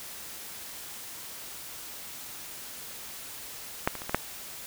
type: clicks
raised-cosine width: 0.5 ms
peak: -8 / -22 / -23 / -18 / -7 dBFS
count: 5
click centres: 3.875 / 3.953 / 4.019 / 4.095 / 4.146 s
effects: white hiss -42 dBFS RMS until 4.66 s